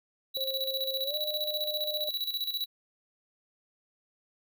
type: tone with tremolo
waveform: square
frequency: 3927 Hz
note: B7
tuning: 11 cents flat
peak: -29 dBFS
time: 0.34-2.66 s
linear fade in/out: 20 ms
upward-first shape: square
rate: 15 Hz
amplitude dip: 65%
type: tone with pitch glide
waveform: sine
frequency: 533 to 605.2 Hz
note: C5 to D#5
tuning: +32 to -48 cents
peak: -35 dBFS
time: 0.37-2.09 s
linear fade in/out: 0 ms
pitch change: +220 cents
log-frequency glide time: 1.04-1.15 s
effects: none